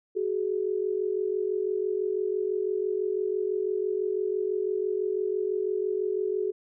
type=tone pair together; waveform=sine; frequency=375.7 / 421.7 Hz; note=F#4 / G#4; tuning=+26 / +26 cents; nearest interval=major second; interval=200 cents; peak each=-28 dBFS; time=0.15-6.52 s; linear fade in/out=20 ms; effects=none